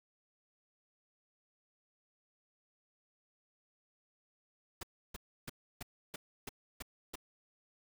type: noise bursts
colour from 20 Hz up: pink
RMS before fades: -43 dBFS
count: 8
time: 4.81-7.156 s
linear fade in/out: 5 ms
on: 22 ms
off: 310 ms
effects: none